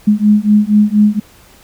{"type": "beating tone pair", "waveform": "sine", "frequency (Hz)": [207.5, 211.7], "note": ["G#3", "G#3"], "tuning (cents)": [-1, 33], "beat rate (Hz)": 4.2, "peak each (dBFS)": -10, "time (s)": [0.07, 1.2], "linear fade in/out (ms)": 10, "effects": ["pink hiss -44 dBFS RMS until 1.63 s"]}